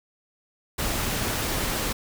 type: noise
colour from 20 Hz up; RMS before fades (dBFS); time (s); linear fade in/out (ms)
pink; -27; 0.78-1.93; 10
effects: none